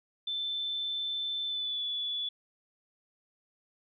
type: tone with pitch glide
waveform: sine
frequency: 3533 to 3438 Hz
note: A7 to A7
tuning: +6 to -41 cents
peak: -31 dBFS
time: 0.27-2.29 s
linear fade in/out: 5 ms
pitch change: -47 cents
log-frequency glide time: 1.46-1.83 s
effects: none